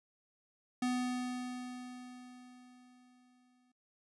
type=tone with exponential decay; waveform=square; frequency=249.5 Hz; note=B3; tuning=18 cents sharp; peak=-31 dBFS; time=0.82-3.72 s; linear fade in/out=5 ms; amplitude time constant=630 ms; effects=noise-tail reverb RT60 0.2 s tail -23 dB re dry + resampled to 24000 Hz